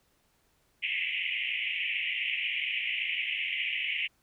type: band-pass noise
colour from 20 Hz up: white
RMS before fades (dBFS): -32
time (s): 0.82-4.08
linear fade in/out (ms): 20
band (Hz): 2000 to 3000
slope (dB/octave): 96
effects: pink hiss -70 dBFS RMS until 4.22 s